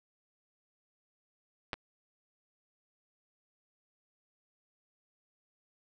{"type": "clicks", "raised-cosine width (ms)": 0.3, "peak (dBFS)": [-17, -28], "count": 2, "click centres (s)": [1.732, 1.74], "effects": []}